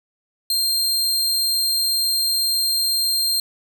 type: tone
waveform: sawtooth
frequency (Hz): 4186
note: C8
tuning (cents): 0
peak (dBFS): -15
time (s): 0.5-3.4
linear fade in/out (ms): 2
effects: none